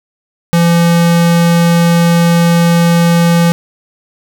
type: tone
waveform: square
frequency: 170 Hz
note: F3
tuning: 46 cents flat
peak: -7 dBFS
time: 0.53-3.52 s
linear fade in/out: 0 ms
effects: none